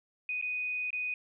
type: tone with dropouts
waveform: sine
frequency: 2489 Hz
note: D#7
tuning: in tune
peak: -31 dBFS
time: 0.29-1.14 s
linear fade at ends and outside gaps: 2 ms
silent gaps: 0.414-0.424 / 0.905-0.929 s
effects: none